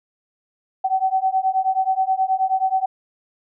sine beating tone pair, 756 / 765.4 Hz, F#5 / G5, +37 / -42 cents, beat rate 9.4 Hz, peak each -20 dBFS, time 0.84-2.86 s, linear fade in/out 10 ms, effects none

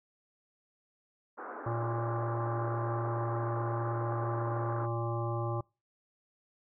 white band-pass noise, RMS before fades -43 dBFS, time 1.37-4.87 s, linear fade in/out 20 ms, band 250 to 1500 Hz, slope 48 dB/octave
harmonic tone, 116.54 Hz, A#2, in tune, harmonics 1 / 3 / 5 / 7 / 9 / 10, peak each -33 / -38 / -40 / -41 / -43 / -43 dBFS, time 1.66-5.61 s, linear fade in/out 5 ms
effects noise-tail reverb RT60 0.3 s tail -26 dB re dry

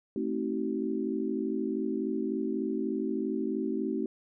sine chord, A diminished seventh, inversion none, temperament just, 220 / 264 / 316.8 / 380.2 Hz, A3 / C4 / Eb4 / Gb4, 0 / +16 / +31 / +47 cents, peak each -34 dBFS, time 0.16-4.06 s, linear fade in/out 2 ms, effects none

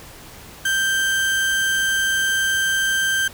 35% pulse tone, 1568 Hz, G6, in tune, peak -16 dBFS, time 0.65-3.28 s, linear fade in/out 5 ms, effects pink hiss -41 dBFS RMS until 3.33 s

